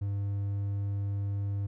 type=tone; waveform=triangle; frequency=100.2 Hz; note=G2; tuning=38 cents sharp; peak=-27 dBFS; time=0.01-1.67 s; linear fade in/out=10 ms; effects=none